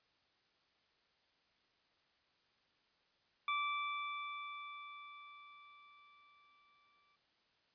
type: tone with exponential decay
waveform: 25% pulse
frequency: 1166 Hz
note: D6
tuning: 13 cents flat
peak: -30 dBFS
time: 3.48-7.16 s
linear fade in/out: 2 ms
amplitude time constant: 800 ms
effects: white hiss -75 dBFS RMS until 7.74 s + resampled to 11025 Hz